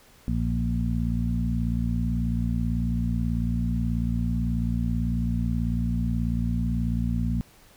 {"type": "harmonic tone with a mistuned harmonic", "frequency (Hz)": 58.27, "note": "A#1", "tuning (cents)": 0, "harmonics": [1, 2, 3, 4], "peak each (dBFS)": [-27, -29, -29, -29], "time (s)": [0.28, 7.41], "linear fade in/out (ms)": 0, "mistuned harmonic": 1, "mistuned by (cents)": 39, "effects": ["pink hiss -55 dBFS RMS until 7.76 s"]}